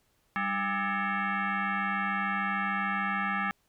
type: tone with frequency modulation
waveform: sine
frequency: 196.6 Hz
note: G3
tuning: 5 cents sharp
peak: -27 dBFS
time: 0.36-3.51 s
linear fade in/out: 0 ms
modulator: 500 Hz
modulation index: 4
effects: pink hiss -71 dBFS RMS until 3.68 s